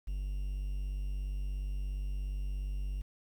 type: tone with quantisation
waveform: triangle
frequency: 48.54 Hz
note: G1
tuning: 16 cents flat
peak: -31 dBFS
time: 0.07-3.02 s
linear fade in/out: 10 ms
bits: 10
effects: none